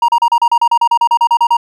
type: tone bursts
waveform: triangle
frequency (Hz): 942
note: A#5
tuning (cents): +18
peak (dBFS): -5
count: 16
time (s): 0.02-1.569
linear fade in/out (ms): 5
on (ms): 64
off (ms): 35
effects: none